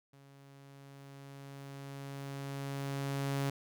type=tone with level ramp; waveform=sawtooth; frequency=138.59 Hz; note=C#3; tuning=in tune; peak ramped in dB=-53 to -27 dBFS; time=0.13-3.5 s; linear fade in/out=5 ms; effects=none